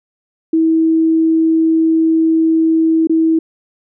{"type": "tone with dropouts", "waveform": "sine", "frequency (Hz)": 323.2, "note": "E4", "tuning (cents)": -34, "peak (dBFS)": -9, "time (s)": [0.53, 3.39], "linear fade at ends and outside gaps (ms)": 5, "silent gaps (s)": [3.072, 3.095], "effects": []}